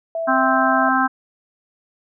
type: tone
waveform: sine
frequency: 659.3 Hz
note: E5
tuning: in tune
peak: -21 dBFS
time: 0.15-0.89 s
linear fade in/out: 2 ms
type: harmonic tone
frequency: 261.6 Hz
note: C4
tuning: in tune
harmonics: 1 / 3 / 4 / 5 / 6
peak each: -21 / -21 / -21 / -21 / -21 dBFS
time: 0.27-1.08 s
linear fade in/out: 20 ms
effects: none